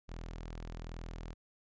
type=tone; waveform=sawtooth; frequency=41.2 Hz; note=E1; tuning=in tune; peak=-38 dBFS; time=0.08-1.34 s; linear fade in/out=20 ms; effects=resampled to 16000 Hz